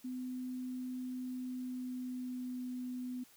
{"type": "tone with pitch glide", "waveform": "sine", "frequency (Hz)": [253.4, 250.6], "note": ["B3", "B3"], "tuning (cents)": [45, 25], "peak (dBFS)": -38, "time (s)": [0.04, 3.24], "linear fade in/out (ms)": 10, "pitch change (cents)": -20, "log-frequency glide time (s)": [1.33, 2.71], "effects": ["white hiss -63 dBFS RMS until 3.36 s"]}